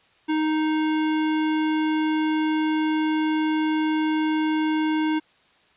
square tone, 311.1 Hz, D#4, in tune, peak -21 dBFS, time 0.28-5.2 s, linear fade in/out 20 ms, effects white hiss -59 dBFS RMS until 5.76 s + resampled to 8000 Hz

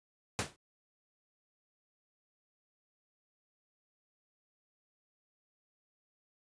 pink noise with exponential decay, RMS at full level -29 dBFS, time 0.39-0.56 s, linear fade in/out 0 ms, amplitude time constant 36 ms, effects high-pass 80 Hz 12 dB/octave + resampled to 22050 Hz

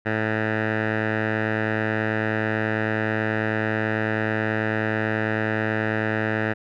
10% pulse tone with low-pass filter, 109.2 Hz, A2, 13 cents flat, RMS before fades -24 dBFS, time 0.05-6.54 s, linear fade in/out 20 ms, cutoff 1900 Hz, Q 3.4, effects none

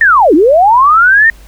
sine linear two-way sweep, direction down then up, 1863 to 279.8 to 1863 Hz, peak -3 dBFS, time 0.01-1.3 s, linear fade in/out 2 ms, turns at 0.34 s, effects added 50 Hz sine -34 dBFS peak until 1.47 s + pink hiss -43 dBFS RMS until 1.47 s

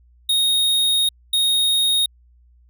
square tone bursts at uneven times, 3729 Hz, A#7, in tune, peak -16 dBFS, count 2, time 0.29-1.09 / 1.33-2.06 s, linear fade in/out 5 ms, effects added 60 Hz sine -50 dBFS peak until 2.69 s

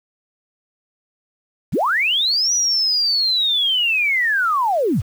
sine linear two-way sweep, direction up then down, 58 to 5910 to 58 Hz, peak -15 dBFS, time 1.72-5.02 s, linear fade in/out 20 ms, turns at 2.53 s, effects 7-bit

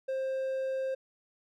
triangle tone, 529 Hz, C5, 19 cents sharp, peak -28 dBFS, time 0.08-0.95 s, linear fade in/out 10 ms, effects none

